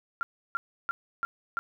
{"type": "tone bursts", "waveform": "sine", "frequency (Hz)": 1382, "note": "F6", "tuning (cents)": -19, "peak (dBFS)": -26, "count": 5, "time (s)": [0.21, 1.59], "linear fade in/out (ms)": 0, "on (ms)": 20, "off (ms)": 320, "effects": []}